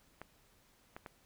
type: clicks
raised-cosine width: 0.5 ms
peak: -30 dBFS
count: 3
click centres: 0.216 / 0.965 / 1.062 s
effects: pink hiss -68 dBFS RMS until 1.25 s